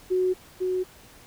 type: tone pair in turn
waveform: sine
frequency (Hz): 368.7 / 368.7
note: F#4 / F#4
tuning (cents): -6 / -6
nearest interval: unison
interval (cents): 0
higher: neither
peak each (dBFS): -20 / -23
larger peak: first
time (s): 0.1-0.34 / 0.6-0.84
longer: neither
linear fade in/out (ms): 20
effects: pink hiss -51 dBFS RMS until 1.26 s